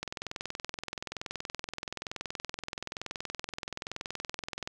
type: click train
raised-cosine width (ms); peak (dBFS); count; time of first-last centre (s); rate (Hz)
0.2; -18; 99; 0.03-4.675; 21.1
effects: none